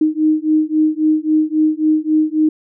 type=beating tone pair; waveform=sine; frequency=308.4 / 312.1 Hz; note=D#4 / D#4; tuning=-15 / +5 cents; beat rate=3.7 Hz; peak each=-15 dBFS; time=0.01-2.49 s; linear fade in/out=5 ms; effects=none